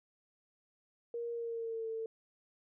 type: tone with pitch glide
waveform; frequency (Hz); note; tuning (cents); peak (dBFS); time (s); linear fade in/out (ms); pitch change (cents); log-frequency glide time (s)
sine; 470 to 448; A#4 to A4; +14 to +31; -36; 1.14-2.06; 2; -83; 1.32-1.86
effects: none